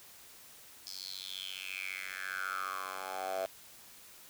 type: tone with high-pass filter sweep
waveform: 10% pulse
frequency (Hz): 94.6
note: F#2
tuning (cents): +39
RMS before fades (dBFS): -40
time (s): 0.87-3.46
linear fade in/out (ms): 0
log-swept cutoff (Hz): 5000 to 640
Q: 7.2
effects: white hiss -55 dBFS RMS until 4.29 s